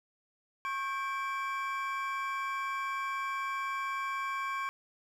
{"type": "tone cluster", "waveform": "triangle", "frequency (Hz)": [1091, 1585, 2322], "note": ["C#6", "G6", "D7"], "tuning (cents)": [-28, 19, -20], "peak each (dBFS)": [-32, -39, -38], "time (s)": [0.65, 4.69], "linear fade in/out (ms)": 0, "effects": []}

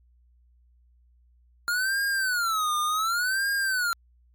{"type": "tone with vibrato", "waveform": "square", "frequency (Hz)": 1400, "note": "F6", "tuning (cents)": 4, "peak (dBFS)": -24, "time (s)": [1.68, 3.93], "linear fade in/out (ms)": 0, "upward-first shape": "sine", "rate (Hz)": 0.68, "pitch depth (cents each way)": 250, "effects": ["added 60 Hz sine -57 dBFS peak until 4.34 s", "MP3 96 kbps"]}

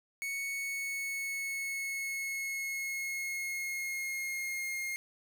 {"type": "tone with pitch glide", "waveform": "45% pulse", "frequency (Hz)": [2217, 2135], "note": ["C#7", "C7"], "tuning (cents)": [0, 34], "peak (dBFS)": -34, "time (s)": [0.22, 4.96], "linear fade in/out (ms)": 0, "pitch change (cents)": -66, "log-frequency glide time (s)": [0.49, 4.79], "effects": []}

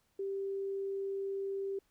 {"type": "tone", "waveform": "sine", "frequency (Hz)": 392, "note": "G4", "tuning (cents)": 0, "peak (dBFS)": -34, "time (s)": [0.19, 1.79], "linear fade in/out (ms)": 5, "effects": ["pink hiss -75 dBFS RMS until 1.9 s"]}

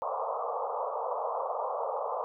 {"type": "band-pass noise", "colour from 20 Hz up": "pink", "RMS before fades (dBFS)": -33, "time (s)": [0.02, 2.24], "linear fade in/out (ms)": 0, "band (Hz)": [460, 1200], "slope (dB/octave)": 96, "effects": []}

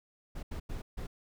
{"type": "noise bursts at uneven times", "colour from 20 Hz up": "brown", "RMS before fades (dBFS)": -38, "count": 4, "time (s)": [[0.35, 0.43], [0.51, 0.6], [0.69, 0.82], [0.97, 1.07]], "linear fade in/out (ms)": 10, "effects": []}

